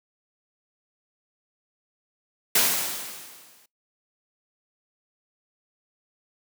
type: noise with exponential decay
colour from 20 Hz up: white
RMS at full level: -18 dBFS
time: 2.55-3.66 s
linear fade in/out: 5 ms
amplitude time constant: 240 ms
effects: noise-tail reverb RT60 0.2 s tail -26 dB re dry + high-pass 150 Hz 12 dB/octave